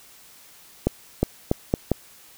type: accelerating click train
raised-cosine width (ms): 2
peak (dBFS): -5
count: 5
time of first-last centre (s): 0.87-1.917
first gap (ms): 360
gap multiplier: 0.79
effects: white hiss -50 dBFS RMS until 2.37 s